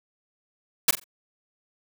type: noise with echo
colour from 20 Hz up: white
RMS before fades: -17 dBFS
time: 0.88-0.91 s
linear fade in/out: 5 ms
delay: 44 ms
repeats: 3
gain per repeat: -12 dB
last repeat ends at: 1.042 s
effects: none